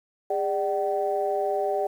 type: tone cluster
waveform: sine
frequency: 406.2 / 595 / 763 Hz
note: G#4 / D5 / G5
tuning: -38 / +22 / -47 cents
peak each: -27 dBFS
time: 0.3-1.87 s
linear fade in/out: 5 ms
effects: tanh soft clip ceiling -13 dBFS + 9-bit